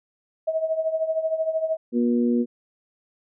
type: tone with tremolo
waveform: sine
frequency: 640 Hz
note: D#5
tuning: 49 cents sharp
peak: -18 dBFS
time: 0.47-1.77 s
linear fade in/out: 10 ms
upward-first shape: triangle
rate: 13 Hz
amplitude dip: 80%
type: harmonic tone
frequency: 120 Hz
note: B2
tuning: 49 cents flat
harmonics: 2 / 3 / 4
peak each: -19 / -26 / -29 dBFS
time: 1.92-2.46 s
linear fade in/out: 50 ms
effects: none